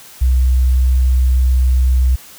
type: tone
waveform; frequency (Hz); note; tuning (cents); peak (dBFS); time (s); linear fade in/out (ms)
sine; 63.6; C2; -48; -9; 0.21-2.16; 10
effects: white hiss -39 dBFS RMS until 2.38 s